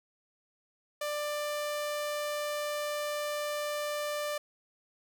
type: tone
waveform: sawtooth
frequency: 592 Hz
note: D5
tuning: 14 cents sharp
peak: -28 dBFS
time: 1.01-4.38 s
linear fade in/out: 5 ms
effects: none